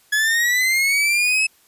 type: linear sweep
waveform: 40% pulse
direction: up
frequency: 1686 to 2600 Hz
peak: -15 dBFS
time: 0.12-1.47 s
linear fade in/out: 10 ms
effects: white hiss -56 dBFS RMS until 1.67 s + resampled to 32000 Hz